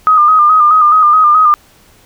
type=tone with vibrato; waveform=sine; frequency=1231 Hz; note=D#6; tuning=19 cents flat; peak=-4 dBFS; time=0.07-1.54 s; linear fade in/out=0 ms; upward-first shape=square; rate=4.7 Hz; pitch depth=43 cents each way; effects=pink hiss -46 dBFS RMS until 2.05 s